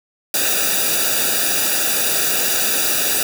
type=noise with comb filter; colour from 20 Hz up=white; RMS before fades=-18 dBFS; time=0.34-3.23 s; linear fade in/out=2 ms; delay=0.94 ms; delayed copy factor=-0.95; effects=none